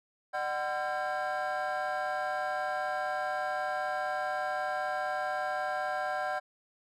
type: tone cluster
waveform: triangle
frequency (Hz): 604 / 749 / 1023 / 1358 / 1598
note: D5 / F#5 / C6 / F6 / G6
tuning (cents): +48 / +21 / -39 / -49 / +33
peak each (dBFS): -34 / -31 / -39 / -38 / -35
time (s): 0.33-6.4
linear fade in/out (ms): 20
effects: tanh soft clip ceiling -22 dBFS